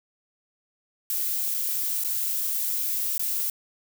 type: noise with dropouts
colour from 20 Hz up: violet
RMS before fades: -27 dBFS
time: 1.1-3.5 s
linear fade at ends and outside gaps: 1 ms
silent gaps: 1.542-1.546 / 2.038-2.046 / 3.18-3.194 s
effects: none